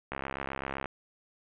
click train, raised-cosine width 0.5 ms, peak -19 dBFS, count 51, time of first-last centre 0.12-0.857 s, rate 67.8 Hz, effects resampled to 8000 Hz + 9-bit

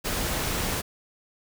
pink noise, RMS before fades -28 dBFS, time 0.04-0.82 s, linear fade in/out 20 ms, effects none

